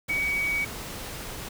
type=tone in noise; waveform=sine; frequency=2259 Hz; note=C#7; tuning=32 cents sharp; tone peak=-24 dBFS; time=0.09-0.65 s; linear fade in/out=10 ms; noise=pink; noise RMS=-37 dBFS; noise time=0.08-1.49 s; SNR=+10 dB; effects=none